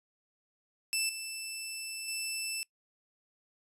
15% pulse tone with level steps, 2649 Hz, E7, 8 cents sharp, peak -22 / -31 / -27 dBFS, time 0.93-2.63 s, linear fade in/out 0 ms, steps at 1.09 / 2.08 s, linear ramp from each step 2 ms, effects noise-tail reverb RT60 0.1 s tail -24 dB re dry + resampled to 32000 Hz

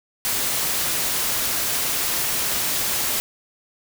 white noise, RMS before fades -23 dBFS, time 0.25-3.2 s, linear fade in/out 0 ms, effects none

